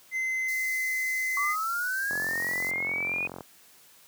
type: tone with pitch glide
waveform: triangle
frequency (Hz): 2060 to 2045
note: C7 to C7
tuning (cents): -28 to -40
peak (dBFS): -25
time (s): 0.11-1.56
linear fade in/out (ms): 50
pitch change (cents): -12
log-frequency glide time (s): 0.21-0.87
type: high-pass noise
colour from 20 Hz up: white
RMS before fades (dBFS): -41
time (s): 0.48-2.71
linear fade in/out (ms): 5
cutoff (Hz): 4100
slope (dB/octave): 96
type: linear sweep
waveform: sine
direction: up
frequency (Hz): 1121 to 2489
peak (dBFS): -27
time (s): 1.37-3.27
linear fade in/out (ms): 2
type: click train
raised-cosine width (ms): 1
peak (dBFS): -24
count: 59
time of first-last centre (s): 2.11-3.408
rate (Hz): 44.7
effects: white hiss -56 dBFS RMS until 4.07 s + high-pass 100 Hz 12 dB/octave